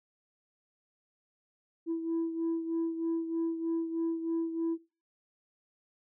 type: beating tone pair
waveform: sine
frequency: 329.6 / 332.8 Hz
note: E4 / E4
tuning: 0 / +17 cents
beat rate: 3.2 Hz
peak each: -29 / -35 dBFS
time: 1.86-4.78 s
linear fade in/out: 50 ms
effects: noise-tail reverb RT60 0.3 s tail -20 dB re dry + tanh soft clip ceiling -26 dBFS